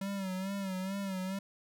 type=tone with vibrato; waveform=square; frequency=192.1 Hz; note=G3; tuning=35 cents flat; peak=-35 dBFS; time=0.01-1.39 s; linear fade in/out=5 ms; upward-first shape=sine; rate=2.3 Hz; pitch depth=65 cents each way; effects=none